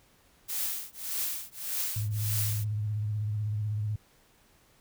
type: noise with tremolo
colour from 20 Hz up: blue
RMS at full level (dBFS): -30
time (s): 0.48-2.65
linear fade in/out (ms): 20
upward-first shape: triangle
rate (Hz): 1.7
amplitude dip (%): 100
type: tone with vibrato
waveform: sine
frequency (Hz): 105.8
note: G#2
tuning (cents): +33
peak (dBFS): -28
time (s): 1.96-3.96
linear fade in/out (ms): 5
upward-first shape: triangle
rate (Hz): 16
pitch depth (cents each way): 59
effects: pink hiss -63 dBFS RMS until 4.8 s